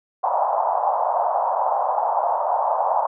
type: band-pass noise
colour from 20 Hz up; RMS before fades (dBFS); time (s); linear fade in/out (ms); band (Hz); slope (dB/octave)
white; -21; 0.23-3.07; 10; 620 to 970; 48
effects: none